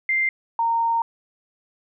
sine tone pair in turn, 2093 / 922.1 Hz, C7 / A#5, 0 / -19 cents, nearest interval octave + major second, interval 1419 cents, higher first, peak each -18 dBFS, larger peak neither, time 0.09-0.29 / 0.59-1.02 s, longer second, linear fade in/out 2 ms, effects none

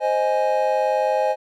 triangle chord, Ab major, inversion first, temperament equal, 523.3 / 622.3 / 830.6 Hz, C5 / Eb5 / Ab5, 0 / 0 / 0 cents, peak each -20 dBFS, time 0-1.36 s, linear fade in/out 50 ms, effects none

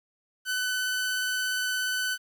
sawtooth tone with vibrato, 1506 Hz, F#6, 30 cents sharp, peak -23 dBFS, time 0.45-2.18 s, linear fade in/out 50 ms, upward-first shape triangle, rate 17 Hz, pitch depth 10 cents each way, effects 10-bit

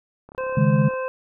click train, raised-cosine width 1 ms, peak -29 dBFS, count 23, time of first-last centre 0.29-0.937 s, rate 34 Hz
harmonic tone, 519 Hz, C5, 14 cents flat, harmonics 1 / 2 / 3 / 5, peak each -25 / -31 / -35 / -39 dBFS, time 0.38-1.08 s, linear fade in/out 0 ms
sine chord, C# suspended second, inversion none, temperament just, 138.59 / 155.92 / 207.9 Hz, C#3 / D#3 / G#3, 0 / +4 / +2 cents, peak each -19 / -19 / -20 dBFS, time 0.57-0.89 s, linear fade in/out 5 ms
effects none

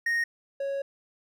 triangle tone pair in turn, 1860 / 553 Hz, A#6 / C#5, -4 / -4 cents, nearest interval octave + major sixth, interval 2100 cents, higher first, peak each -22 / -26 dBFS, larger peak first, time 0.06-0.24 / 0.6-0.82 s, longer second, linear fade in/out 5 ms, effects none

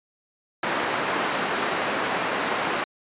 white band-pass noise, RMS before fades -26 dBFS, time 0.63-2.84 s, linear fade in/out 2 ms, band 220 to 1600 Hz, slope 12 dB/octave, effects resampled to 8000 Hz

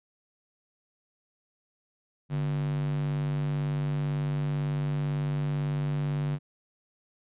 square tone with high-pass filter, 49 Hz, G1, in tune, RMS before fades -29 dBFS, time 2.29-6.39 s, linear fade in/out 50 ms, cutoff 150 Hz, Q 4.3, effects resampled to 8000 Hz

